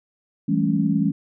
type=chord; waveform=sine; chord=A dominant seventh; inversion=second; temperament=equal with one note detuned; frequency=164.81 / 196 / 214.6 / 277.2 Hz; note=E3 / G3 / A3 / C#4; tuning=0 / 0 / -43 / 0 cents; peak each=-23 dBFS; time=0.48-1.12 s; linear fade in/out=10 ms; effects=none